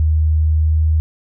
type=tone with pitch glide; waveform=sine; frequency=78 to 78.54 Hz; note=D#2 to D#2; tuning=+5 to +17 cents; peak=-11 dBFS; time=0-1 s; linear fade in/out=0 ms; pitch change=+12 cents; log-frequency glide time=0.59-0.84 s; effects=none